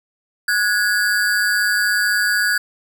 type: ring-modulated tone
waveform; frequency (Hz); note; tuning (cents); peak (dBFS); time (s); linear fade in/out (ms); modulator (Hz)
square; 1561; G6; -8; -13; 0.48-2.58; 5; 102
effects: none